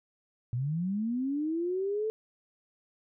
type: linear sweep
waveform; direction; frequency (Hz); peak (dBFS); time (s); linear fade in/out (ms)
sine; up; 115.2 to 443.1; -28; 0.53-2.1; 0
effects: none